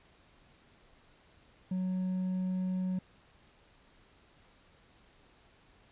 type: tone with hard clipping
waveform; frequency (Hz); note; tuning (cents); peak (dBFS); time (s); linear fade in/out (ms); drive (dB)
sine; 185; F#3; 0; -31; 1.71-2.99; 5; 2
effects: pink hiss -63 dBFS RMS until 5.91 s + resampled to 8000 Hz